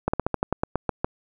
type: slowing click train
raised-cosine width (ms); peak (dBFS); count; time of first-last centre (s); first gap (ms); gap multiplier
1; -8; 11; 0.08-1.045; 55; 1.12
effects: none